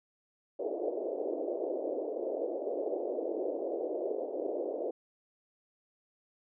white band-pass noise, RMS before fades -35 dBFS, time 0.59-4.91 s, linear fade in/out 5 ms, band 320 to 610 Hz, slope 48 dB/octave, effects none

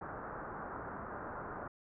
white low-pass noise, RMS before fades -44 dBFS, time 0.01-1.68 s, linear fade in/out 5 ms, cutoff 1500 Hz, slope 48 dB/octave, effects none

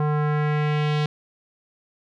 square tone with low-pass filter sweep, 150 Hz, D3, 37 cents sharp, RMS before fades -22 dBFS, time 0-1.06 s, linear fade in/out 2 ms, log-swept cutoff 1100 to 3900 Hz, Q 1.6, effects none

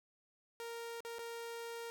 sawtooth tone with dropouts, 465.1 Hz, A#4, 4 cents flat, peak -39 dBFS, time 0.6-1.9 s, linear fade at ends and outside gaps 0 ms, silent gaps 1.005-1.049 / 1.185-1.191 s, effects none

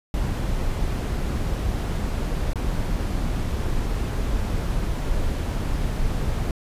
brown noise with dropouts, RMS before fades -24 dBFS, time 0.14-6.51 s, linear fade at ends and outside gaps 1 ms, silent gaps 2.534-2.557 s, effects resampled to 32000 Hz

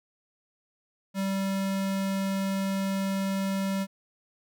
square tone, 194.2 Hz, G3, 16 cents flat, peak -27 dBFS, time 1.14-3.87 s, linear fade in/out 50 ms, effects none

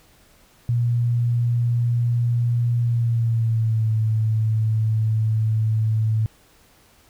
sine tone with pitch glide, 119.2 to 109.94 Hz, A#2 to A2, +39 to -1 cents, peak -17 dBFS, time 0.69-6.26 s, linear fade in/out 0 ms, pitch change -140 cents, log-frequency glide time 2.79-3.92 s, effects pink hiss -55 dBFS RMS until 7.09 s

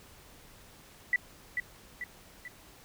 sine tone with echo, 1969 Hz, B6, 6 cents flat, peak -22 dBFS, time 1.13-1.16 s, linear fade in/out 2 ms, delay 440 ms, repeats 3, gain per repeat -6 dB, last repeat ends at 2.48 s, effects pink hiss -55 dBFS RMS until 2.84 s

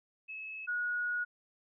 sine tone pair in turn, 2588 / 1452.5 Hz, E7 / F#6, -32 / -32 cents, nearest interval minor seventh, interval 1000 cents, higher first, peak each -40 / -31 dBFS, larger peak second, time 0.28-0.67 / 0.67-1.25 s, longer second, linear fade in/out 20 ms, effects none

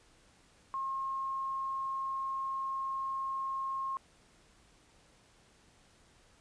sine tone, 1074 Hz, C6, 45 cents sharp, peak -33 dBFS, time 0.74-3.97 s, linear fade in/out 0 ms, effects pink hiss -64 dBFS RMS until 6.4 s + resampled to 22050 Hz

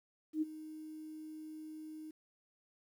sine tone with ADSR envelope, 311.1 Hz, D#4, in tune, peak -29 dBFS, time 0.33-2.11 s, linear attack 88 ms, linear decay 24 ms, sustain -16 dB, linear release 6 ms, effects 11-bit

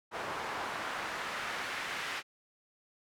pink noise with band-pass filter sweep, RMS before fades -38 dBFS, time 0.11-2.23 s, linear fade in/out 50 ms, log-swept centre 980 to 2000 Hz, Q 1.1, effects none

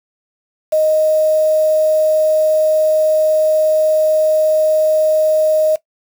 sine tone with quantisation, 622.3 Hz, D#5, in tune, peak -10 dBFS, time 0.72-5.76 s, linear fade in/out 10 ms, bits 5, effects noise-tail reverb RT60 0.1 s tail -17 dB re dry

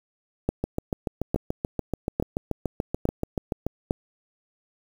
two click trains, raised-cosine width 2 ms, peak -12 / -9 dBFS, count 22 / 5, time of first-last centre 0.64-3.666 / 0.49-3.909 s, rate 6.94 / 1.17 Hz, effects 7-bit

